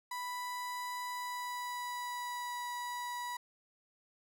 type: tone with pitch glide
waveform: 35% pulse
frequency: 987.8 to 974.8 Hz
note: B5 to B5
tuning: 0 to -23 cents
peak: -36 dBFS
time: 0.11-3.37 s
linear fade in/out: 5 ms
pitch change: -23 cents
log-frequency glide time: 1.11-2.62 s
effects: none